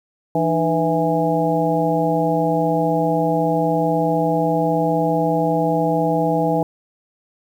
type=harmonic tone with a mistuned harmonic; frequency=164.81 Hz; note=E3; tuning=in tune; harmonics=1 / 2 / 3 / 4 / 5; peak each=-22 / -22 / -22 / -22 / -22 dBFS; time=0.35-6.63 s; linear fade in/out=2 ms; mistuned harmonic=2; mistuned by=-130 cents; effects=8-bit